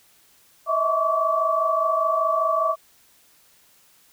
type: tone cluster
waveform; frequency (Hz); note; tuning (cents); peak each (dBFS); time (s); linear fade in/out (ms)
sine; 629 / 654 / 1096 / 1150; D#5 / E5 / C#6 / D6; +19 / -14 / -20 / -37; -27 / -24 / -30 / -21; 0.66-2.76; 50
effects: white hiss -57 dBFS RMS until 4.12 s